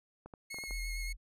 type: clicks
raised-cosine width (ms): 1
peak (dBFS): -34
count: 6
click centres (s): 0.26 / 0.338 / 0.544 / 0.586 / 0.638 / 0.709
type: tone with vibrato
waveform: sawtooth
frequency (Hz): 2166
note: C#7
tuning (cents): -41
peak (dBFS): -37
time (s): 0.5-1.13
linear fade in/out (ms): 10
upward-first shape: sine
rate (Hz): 8.7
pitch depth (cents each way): 19
type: tone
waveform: sine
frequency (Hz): 41.2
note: E1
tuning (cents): 0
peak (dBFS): -36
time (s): 0.67-1.17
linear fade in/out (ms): 50
effects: resampled to 32000 Hz